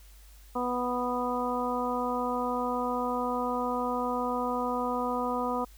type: harmonic tone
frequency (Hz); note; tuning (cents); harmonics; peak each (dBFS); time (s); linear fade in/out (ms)
246.9; B3; 0; 1 / 2 / 3 / 4 / 5; -33 / -33 / -35 / -33 / -35; 0.55-5.65; 10
effects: added 50 Hz sine -50 dBFS peak until 5.77 s + white hiss -59 dBFS RMS until 5.77 s